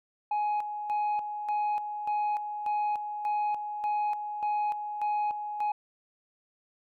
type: tone with tremolo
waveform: sine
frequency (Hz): 837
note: G#5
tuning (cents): +13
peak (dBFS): -23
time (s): 0.31-5.72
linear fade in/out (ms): 5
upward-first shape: square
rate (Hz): 1.7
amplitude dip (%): 65
effects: tanh soft clip ceiling -25 dBFS